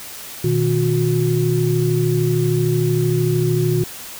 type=tone cluster; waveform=sine; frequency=121.3 / 154.5 / 361.3 Hz; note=B2 / D#3 / F#4; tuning=-31 / -12 / -41 cents; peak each=-19 dBFS; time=0.44-3.84 s; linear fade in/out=5 ms; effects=white hiss -34 dBFS RMS until 4.19 s